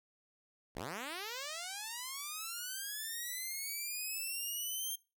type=linear sweep; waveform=5% pulse; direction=up; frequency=47.91 to 3200 Hz; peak=-29 dBFS; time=0.75-4.96 s; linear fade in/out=10 ms; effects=noise-tail reverb RT60 0.3 s tail -23 dB re dry